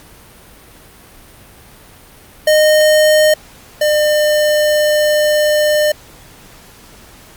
square tone pair in turn, 614 / 602.8 Hz, D#5 / D5, -23 / +45 cents, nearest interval unison, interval 32 cents, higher first, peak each -8 / -11 dBFS, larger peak first, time 2.47-3.34 / 3.81-5.92 s, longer second, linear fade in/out 5 ms, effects pink hiss -41 dBFS RMS until 7.36 s + Opus 48 kbps

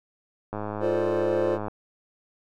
click train, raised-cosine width 1 ms, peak -18 dBFS, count 122, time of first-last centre 0.53-1.682 s, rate 105 Hz
triangle chord, D minor seventh, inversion first, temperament equal, 349.2 / 440 / 523.3 / 587.3 Hz, F4 / A4 / C5 / D5, 0 / 0 / 0 / 0 cents, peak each -25 / -28 / -25 / -28 dBFS, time 0.8-1.59 s, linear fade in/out 50 ms
effects none

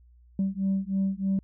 sine beating tone pair, 192.1 / 195.3 Hz, G3 / G3, -35 / -6 cents, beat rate 3.2 Hz, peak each -26 / -26 dBFS, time 0.39-1.39 s, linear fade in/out 2 ms, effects tanh soft clip ceiling -20 dBFS + added 60 Hz sine -53 dBFS peak until 1.43 s

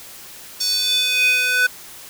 square tone with high-pass filter sweep, 500 Hz, B4, 21 cents sharp, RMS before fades -18 dBFS, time 0.6-1.67 s, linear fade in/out 10 ms, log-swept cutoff 5100 to 1600 Hz, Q 5.5, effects white hiss -39 dBFS RMS until 2.09 s

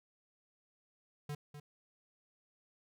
square tone with echo, 146.83 Hz, D3, in tune, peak -39 dBFS, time 1.29-1.35 s, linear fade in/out 5 ms, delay 250 ms, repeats 1, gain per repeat -9 dB, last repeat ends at 1.6 s, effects none

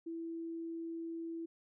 sine tone, 331 Hz, E4, 7 cents sharp, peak -39 dBFS, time 0.06-1.46 s, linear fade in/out 10 ms, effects none

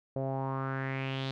sawtooth tone with low-pass filter sweep, 133.9 Hz, C3, 40 cents sharp, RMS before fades -34 dBFS, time 0.16-1.31 s, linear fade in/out 0 ms, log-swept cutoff 570 to 4000 Hz, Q 4.1, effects none

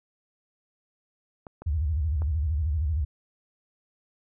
clicks, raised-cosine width 1 ms, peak -27 dBFS, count 3, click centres 1.468 / 1.62 / 2.22 s
sine tone with vibrato, 76.2 Hz, D#2, 36 cents flat, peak -23 dBFS, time 1.66-3.05 s, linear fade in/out 10 ms, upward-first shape square, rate 13 Hz, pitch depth 160 cents each way
effects none

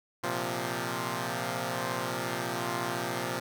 5% pulse chord, Bb suspended second, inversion none, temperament equal, 116.54 / 130.81 / 174.61 Hz, Bb2 / C3 / F3, 0 / 0 / 0 cents, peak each -24 dBFS, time 0.23-3.4 s, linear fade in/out 10 ms, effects none

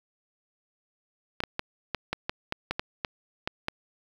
clicks, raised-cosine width 0.3 ms, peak -12 dBFS, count 12, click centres 1.404 / 1.437 / 1.594 / 1.947 / 2.13 / 2.295 / 2.524 / 2.71 / 2.795 / 3.048 / 3.475 / 3.684 s, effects 7-bit

